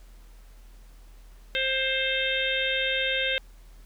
harmonic tone with a mistuned harmonic, 528 Hz, C5, 16 cents sharp, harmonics 1 / 3 / 4 / 5 / 6 / 7, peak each -31 / -31 / -31 / -31 / -31 / -31 dBFS, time 1.55-3.38 s, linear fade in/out 0 ms, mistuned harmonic 7, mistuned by -24 cents, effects added 40 Hz sine -46 dBFS peak until 3.85 s + pink hiss -60 dBFS RMS until 3.85 s

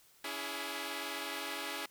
5% pulse chord, C# minor, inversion none, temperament equal with one note detuned, 283.3 / 329.6 / 415.3 Hz, C#4 / E4 / G#4, +38 / 0 / 0 cents, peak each -31 dBFS, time 0.24-1.86 s, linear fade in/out 5 ms, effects white hiss -64 dBFS RMS until 1.9 s

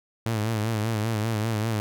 sawtooth tone with vibrato, 110 Hz, A2, in tune, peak -20 dBFS, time 0.26-1.8 s, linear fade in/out 0 ms, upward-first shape sine, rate 5.1 Hz, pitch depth 82 cents each way, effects none

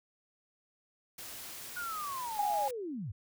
white noise, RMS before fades -45 dBFS, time 1.18-2.71 s, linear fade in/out 5 ms
sine linear sweep, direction down, 1467 to 81.5 Hz, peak -36 dBFS, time 1.76-3.12 s, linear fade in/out 10 ms
sine tone, 825 Hz, G#5, 12 cents flat, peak -29 dBFS, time 2.39-2.68 s, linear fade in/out 2 ms
effects none

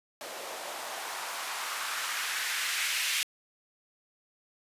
blue noise with band-pass filter sweep, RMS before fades -34 dBFS, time 0.21-3.23 s, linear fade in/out 0 ms, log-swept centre 520 to 2500 Hz, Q 1.6, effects resampled to 32000 Hz

